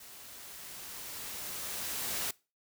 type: noise with level ramp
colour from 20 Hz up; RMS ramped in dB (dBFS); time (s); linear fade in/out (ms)
white; -51 to -34; 0-2.31; 5
effects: noise-tail reverb RT60 0.3 s tail -22 dB re dry